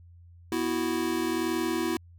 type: chord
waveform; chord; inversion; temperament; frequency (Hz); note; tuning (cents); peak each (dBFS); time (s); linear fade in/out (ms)
square; B suspended fourth; none; just; 246.9 / 329.3 / 370.4; B3 / E4 / F#4; 0 / -2 / +2; -34 / -29 / -33; 0.52-1.97; 2
effects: added 86 Hz sine -49 dBFS peak until 2.18 s